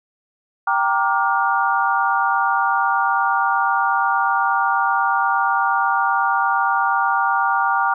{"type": "chord", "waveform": "sine", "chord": "G minor seventh", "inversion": "none", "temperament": "equal with one note detuned", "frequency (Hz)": [784, 932.3, 1174.7, 1421.3], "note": ["G5", "Bb5", "D6", "F6"], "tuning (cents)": [0, 0, 0, 30], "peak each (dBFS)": -21, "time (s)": [0.67, 7.94], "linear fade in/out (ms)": 5, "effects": []}